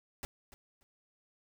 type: noise with echo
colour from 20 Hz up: pink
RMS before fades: -40 dBFS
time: 0.23-0.25 s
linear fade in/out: 0 ms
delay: 290 ms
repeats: 2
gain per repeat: -14 dB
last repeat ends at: 0.83 s
effects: none